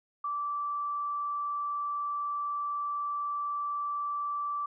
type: tone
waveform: sine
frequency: 1164 Hz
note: D6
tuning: 16 cents flat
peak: -30 dBFS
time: 0.24-4.66 s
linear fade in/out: 5 ms
effects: none